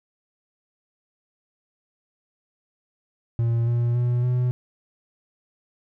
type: tone with pitch steps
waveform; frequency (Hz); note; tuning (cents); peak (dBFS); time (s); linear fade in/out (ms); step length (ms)
triangle; 116.54 / 119.13 / 121.77 / 124.47; A#2 / A#2 / B2 / B2; 0 / +38 / -24 / +14; -17; 3.39-4.51; 0; 280
effects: none